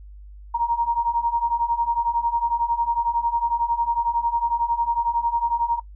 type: beating tone pair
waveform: sine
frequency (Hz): 931 / 942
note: A#5 / A#5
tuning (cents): -2 / +18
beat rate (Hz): 11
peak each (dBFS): -24 / -21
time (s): 0.54-5.8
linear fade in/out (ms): 10
effects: noise-tail reverb RT60 0.1 s tail -22 dB re dry + added 50 Hz sine -39 dBFS peak until 5.95 s